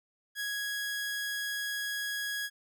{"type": "tone", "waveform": "sawtooth", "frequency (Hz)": 1661.2, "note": "G#6", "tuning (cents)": 0, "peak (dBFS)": -29, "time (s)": [0.35, 2.5], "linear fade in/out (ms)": 50, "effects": []}